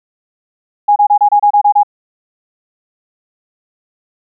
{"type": "tone bursts", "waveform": "sine", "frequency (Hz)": 825, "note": "G#5", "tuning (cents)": -12, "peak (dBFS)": -5, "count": 9, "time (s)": [0.88, 1.833], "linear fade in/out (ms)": 10, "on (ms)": 81, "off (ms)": 28, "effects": []}